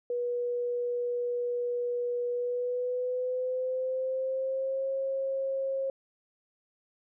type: tone with pitch glide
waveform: sine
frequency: 485.2 to 538.4 Hz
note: B4 to C5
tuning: -31 to +49 cents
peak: -28 dBFS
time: 0.1-5.9 s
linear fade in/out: 2 ms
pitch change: +180 cents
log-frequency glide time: 2.29-4.89 s
effects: none